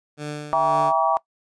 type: tone with tremolo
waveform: 15% pulse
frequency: 148.8 Hz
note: D3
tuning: 23 cents sharp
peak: -21 dBFS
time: 0.17-0.93 s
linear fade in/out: 50 ms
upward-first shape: triangle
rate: 2 Hz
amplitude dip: 70%
type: chord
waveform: sine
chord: E diminished seventh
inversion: none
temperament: just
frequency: 659.3 / 791.1 / 949.3 / 1139.2 Hz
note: E5 / G5 / Bb5 / Db6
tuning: 0 / +16 / +31 / +47 cents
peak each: -22 dBFS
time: 0.53-1.17 s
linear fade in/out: 0 ms
effects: noise-tail reverb RT60 0.1 s tail -21 dB re dry + resampled to 22050 Hz